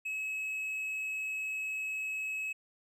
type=tone; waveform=triangle; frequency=2572 Hz; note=E7; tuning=43 cents flat; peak=-32 dBFS; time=0.05-2.53 s; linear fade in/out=10 ms; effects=none